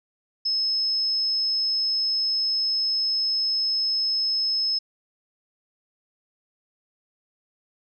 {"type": "tone", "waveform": "sine", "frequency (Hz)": 5190, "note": "E8", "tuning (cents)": -28, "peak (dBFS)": -21, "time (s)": [0.45, 4.79], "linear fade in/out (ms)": 10, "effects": []}